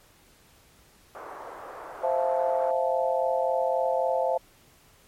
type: band-pass noise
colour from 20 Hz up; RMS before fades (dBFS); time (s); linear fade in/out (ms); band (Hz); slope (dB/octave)
white; -41; 1.15-2.71; 0; 400 to 1200; 24
type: chord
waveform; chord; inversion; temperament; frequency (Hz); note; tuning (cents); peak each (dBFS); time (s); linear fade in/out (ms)
sine; F major seventh; second; just; 523.8 / 654.8 / 698.5 / 873.1; C5 / E5 / F5 / A5; +2 / -12 / 0 / -14; -26 / -28 / -29 / -30; 2.03-4.38; 10
effects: pink hiss -58 dBFS RMS until 5.07 s + MP3 64 kbps